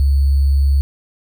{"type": "tone with sample-and-hold", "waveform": "sine", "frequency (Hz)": 69.3, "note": "C#2", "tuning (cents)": 0, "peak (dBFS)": -10, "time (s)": [0, 0.81], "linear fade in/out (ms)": 0, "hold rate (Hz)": 4410, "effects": []}